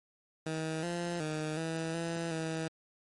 15% pulse tone with pitch steps, 159 / 172.9 / 154.6 / 162.6 / 167.1 / 161 Hz, D#3 / F3 / D#3 / E3 / E3 / E3, +38 / -17 / -11 / -23 / +24 / -41 cents, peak -27 dBFS, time 0.46-2.68 s, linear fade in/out 5 ms, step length 370 ms, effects MP3 48 kbps

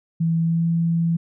sine tone with pitch glide, 164.81 to 167.11 Hz, E3 to E3, 0 to +24 cents, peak -17 dBFS, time 0.2-1.17 s, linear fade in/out 10 ms, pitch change +24 cents, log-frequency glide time 0.4-0.66 s, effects none

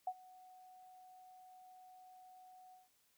sine tone with ADSR envelope, 740 Hz, F#5, in tune, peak -34 dBFS, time 0.07-2.89 s, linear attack 4 ms, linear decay 54 ms, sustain -23 dB, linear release 160 ms, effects white hiss -75 dBFS RMS until 3.17 s

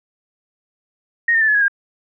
sine tone with pitch steps, 1864.7 / 1811.6 / 1760 / 1709.9 / 1661.3 / 1614 Hz, A#6 / A#6 / A6 / A6 / G#6 / G#6, 0 / -50 / 0 / -50 / 0 / -50 cents, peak -12 dBFS, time 1.28-1.682 s, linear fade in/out 5 ms, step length 67 ms, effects none

